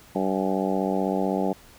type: harmonic tone with a mistuned harmonic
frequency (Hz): 95.8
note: G2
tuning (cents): -39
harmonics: 2 / 3 / 4 / 5 / 6 / 7 / 8 / 9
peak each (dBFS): -27 / -29 / -30 / -31 / -32 / -32 / -33 / -34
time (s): 0.15-1.53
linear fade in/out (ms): 5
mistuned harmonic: 9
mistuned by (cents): -40
effects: pink hiss -51 dBFS RMS until 1.78 s